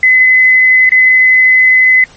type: tone with dropouts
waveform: sine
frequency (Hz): 2028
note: B6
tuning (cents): +45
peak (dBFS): -3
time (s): 0.03-2.04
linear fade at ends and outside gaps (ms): 2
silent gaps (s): 0.893-0.919
effects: pink hiss -40 dBFS RMS until 2.16 s + MP3 32 kbps